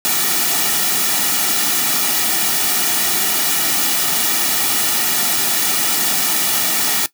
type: noise with comb filter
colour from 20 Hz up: white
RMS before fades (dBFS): -17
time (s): 0.05-7.06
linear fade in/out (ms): 0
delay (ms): 1.9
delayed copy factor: -0.6
effects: noise-tail reverb RT60 0.1 s tail -17 dB re dry + high-pass 150 Hz 12 dB/octave